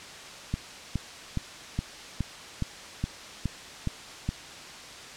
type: click train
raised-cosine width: 5 ms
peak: -15 dBFS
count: 10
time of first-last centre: 0.54-4.29 s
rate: 2.4 Hz
effects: white hiss -43 dBFS RMS until 5.16 s + low-pass 6000 Hz 12 dB/octave

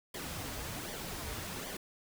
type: noise with flanger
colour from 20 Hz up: pink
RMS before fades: -41 dBFS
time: 0.14-1.77 s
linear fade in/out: 5 ms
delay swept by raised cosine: 0.74 to 5.84 ms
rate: 1.3 Hz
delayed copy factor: -0.6
effects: none

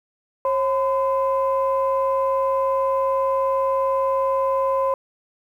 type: tone pair together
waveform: sine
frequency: 540 / 1017.3 Hz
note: C#5 / C6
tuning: -45 / -49 cents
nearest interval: major seventh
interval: 1096 cents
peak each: -19 / -21 dBFS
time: 0.45-4.94 s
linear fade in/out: 2 ms
effects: tanh soft clip ceiling -11 dBFS + 9-bit

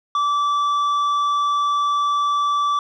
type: tone with tanh clipping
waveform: sine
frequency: 1160 Hz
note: D6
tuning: 22 cents flat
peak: -18 dBFS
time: 0.15-2.79 s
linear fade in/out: 2 ms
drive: 7 dB
effects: none

